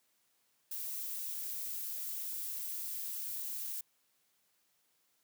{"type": "noise", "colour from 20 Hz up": "violet", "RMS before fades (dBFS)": -40, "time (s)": [0.71, 3.81], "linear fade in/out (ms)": 5, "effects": ["white hiss -75 dBFS RMS until 5.23 s", "high-pass 100 Hz 12 dB/octave"]}